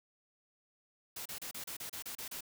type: noise bursts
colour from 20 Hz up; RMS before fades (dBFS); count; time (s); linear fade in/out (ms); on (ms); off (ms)
white; -43; 10; 1.16-2.408; 5; 96; 32
effects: none